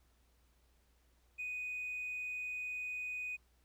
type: tone with hard clipping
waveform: triangle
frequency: 2489 Hz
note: D#7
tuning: in tune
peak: -38 dBFS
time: 1.38-3.37 s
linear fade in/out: 20 ms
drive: 2 dB
effects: added 60 Hz sine -69 dBFS peak until 3.64 s + pink hiss -75 dBFS RMS until 3.64 s